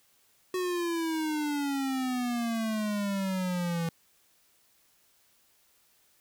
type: exponential sweep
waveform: square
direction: down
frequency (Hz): 370 to 164.81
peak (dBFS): -29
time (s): 0.54-3.89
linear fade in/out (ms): 2
effects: white hiss -66 dBFS RMS until 6.2 s